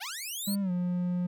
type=linear sweep; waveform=10% pulse; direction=up; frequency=665 to 4567 Hz; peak=-27 dBFS; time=0-0.56 s; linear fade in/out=20 ms
type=tone with pitch glide; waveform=triangle; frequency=200 to 178.18 Hz; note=G3 to F3; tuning=+35 to +35 cents; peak=-25 dBFS; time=0.47-1.27 s; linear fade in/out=10 ms; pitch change=-200 cents; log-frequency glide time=0.61-0.71 s
effects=none